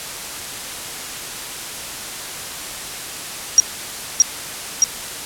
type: tone with echo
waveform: sine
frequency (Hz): 5710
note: F8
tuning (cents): +37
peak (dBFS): -4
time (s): 3.58-3.6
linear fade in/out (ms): 0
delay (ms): 620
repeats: 2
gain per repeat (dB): -2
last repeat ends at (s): 4.84
effects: white hiss -29 dBFS RMS until 5.25 s + low-pass 11000 Hz 12 dB/octave